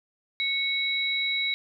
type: tone pair together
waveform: sine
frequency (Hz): 2210 / 3879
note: C#7 / B7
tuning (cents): -6 / -32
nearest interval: minor seventh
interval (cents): 974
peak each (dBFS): -27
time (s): 0.4-1.54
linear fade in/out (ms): 0
effects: none